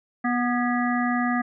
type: harmonic tone with a mistuned harmonic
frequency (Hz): 244.3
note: B3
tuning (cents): -19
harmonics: 1 / 3 / 5 / 7 / 8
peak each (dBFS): -23 / -28 / -30 / -31 / -32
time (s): 0.24-1.42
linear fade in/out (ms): 10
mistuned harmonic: 7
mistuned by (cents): -41
effects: none